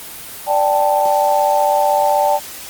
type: chord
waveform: sine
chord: D suspended fourth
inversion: none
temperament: equal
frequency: 587.3 / 784 / 880 Hz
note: D5 / G5 / A5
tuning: 0 / 0 / 0 cents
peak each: -16 dBFS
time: 0.46-2.4 s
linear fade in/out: 50 ms
effects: white hiss -32 dBFS RMS until 2.69 s + Opus 24 kbps